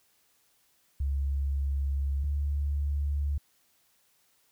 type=tone pair in turn; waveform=sine; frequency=69.3 / 71.74 Hz; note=C#2 / D2; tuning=0 / -40 cents; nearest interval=minor second; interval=60 cents; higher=second; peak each=-26 dBFS; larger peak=neither; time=1-2.24 / 2.24-3.38 s; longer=first; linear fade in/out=5 ms; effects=white hiss -68 dBFS RMS until 4.51 s